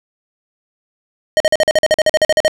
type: tone bursts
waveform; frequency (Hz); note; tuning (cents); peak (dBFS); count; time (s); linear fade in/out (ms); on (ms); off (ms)
square; 622.3; D#5; 0; -9; 15; 1.37-2.48; 0; 32; 45
effects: low-pass 8000 Hz 12 dB/octave